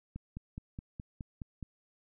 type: click train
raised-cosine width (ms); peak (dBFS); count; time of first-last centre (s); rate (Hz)
5; -28; 8; 0.16-1.628; 4.77
effects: none